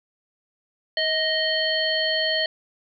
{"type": "harmonic tone with a mistuned harmonic", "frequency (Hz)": 622.3, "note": "D#5", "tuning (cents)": 0, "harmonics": [1, 3, 5, 7], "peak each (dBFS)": [-26, -26, -26, -26], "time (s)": [0.97, 2.46], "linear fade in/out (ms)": 2, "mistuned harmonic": 1, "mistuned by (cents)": 32, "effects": []}